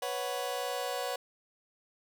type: chord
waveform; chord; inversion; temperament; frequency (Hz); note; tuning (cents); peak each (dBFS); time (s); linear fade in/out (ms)
sawtooth; B suspended second; none; just; 493.9 / 555.6 / 740.8; B4 / C#5 / F#5; 0 / +4 / +2; -33; 0.02-1.16; 5
effects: none